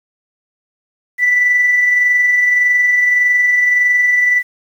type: tone with amplitude modulation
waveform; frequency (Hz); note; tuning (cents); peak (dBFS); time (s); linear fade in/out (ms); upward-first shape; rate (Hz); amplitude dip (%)
sine; 1975.5; B6; 0; -7; 1.18-4.43; 50; sine; 21.7; 35
effects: tanh soft clip ceiling -4 dBFS + 7-bit